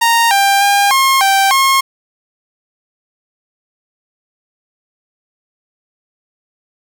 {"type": "tone with pitch steps", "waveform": "sawtooth", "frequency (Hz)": [928, 793, 804, 1073, 782, 1078], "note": ["A#5", "G5", "G5", "C6", "G5", "C#6"], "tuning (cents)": [-8, 20, 44, 43, -4, -49], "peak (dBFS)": -5, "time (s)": [0.01, 1.81], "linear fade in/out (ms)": 10, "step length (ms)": 300, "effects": []}